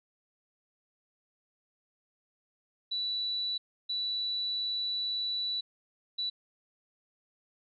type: tone bursts at uneven times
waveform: sine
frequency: 3951 Hz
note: B7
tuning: in tune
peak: -30 dBFS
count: 3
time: 2.91-3.58 / 3.89-5.61 / 6.18-6.3 s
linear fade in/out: 10 ms
effects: none